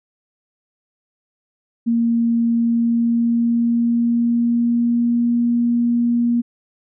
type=tone with pitch glide; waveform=sine; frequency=232.6 to 237.5 Hz; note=A#3 to A#3; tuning=-4 to +33 cents; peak=-14 dBFS; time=1.86-6.42 s; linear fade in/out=20 ms; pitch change=+37 cents; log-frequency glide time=2.52-5.34 s; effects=none